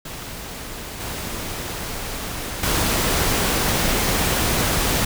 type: noise with level steps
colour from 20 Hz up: pink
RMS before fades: -33 / -29 / -20 dBFS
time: 0.05-5.05 s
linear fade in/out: 5 ms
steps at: 1 / 2.63 s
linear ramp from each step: 5 ms
effects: none